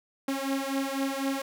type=beating tone pair; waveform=sawtooth; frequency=270 / 274 Hz; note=C#4 / C#4; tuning=-45 / -20 cents; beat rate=4 Hz; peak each=-27 dBFS; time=0.28-1.42 s; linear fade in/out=5 ms; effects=none